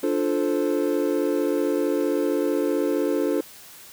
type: chord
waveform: triangle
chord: D minor seventh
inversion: none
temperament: equal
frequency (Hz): 293.7 / 349.2 / 440 / 523.3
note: D4 / F4 / A4 / C5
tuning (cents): 0 / 0 / 0 / 0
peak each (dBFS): -23 / -24 / -24 / -26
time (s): 0.03-3.41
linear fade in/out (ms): 5
effects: white hiss -45 dBFS RMS until 3.92 s + high-pass 60 Hz 12 dB/octave